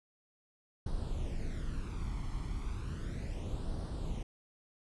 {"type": "noise with flanger", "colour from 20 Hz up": "brown", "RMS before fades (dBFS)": -37, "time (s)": [0.86, 4.23], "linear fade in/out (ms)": 5, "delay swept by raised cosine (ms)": [0.21, 0.95], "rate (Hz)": 0.34, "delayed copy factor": 0.65, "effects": ["resampled to 24000 Hz"]}